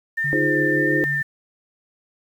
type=tone with vibrato; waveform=sine; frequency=1798 Hz; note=A6; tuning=37 cents sharp; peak=-20 dBFS; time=0.17-1.23 s; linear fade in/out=10 ms; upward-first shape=triangle; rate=1.6 Hz; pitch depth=14 cents each way
type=tone with tremolo; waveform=sine; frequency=145.1 Hz; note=D3; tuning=21 cents flat; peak=-26 dBFS; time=0.24-1.22 s; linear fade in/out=5 ms; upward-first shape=sine; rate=6 Hz; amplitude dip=40%
type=chord; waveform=sine; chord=F minor seventh; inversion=third; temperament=equal; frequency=311.1 / 349.2 / 415.3 / 523.3 Hz; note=Eb4 / F4 / Ab4 / C5; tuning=0 / 0 / 0 / 0 cents; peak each=-22 / -25 / -26 / -27 dBFS; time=0.33-1.04 s; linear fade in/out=0 ms
effects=8-bit